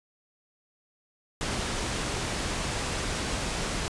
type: low-pass noise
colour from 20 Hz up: pink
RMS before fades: -31 dBFS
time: 1.41-3.88 s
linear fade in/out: 0 ms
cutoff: 9300 Hz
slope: 24 dB/octave
effects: resampled to 24000 Hz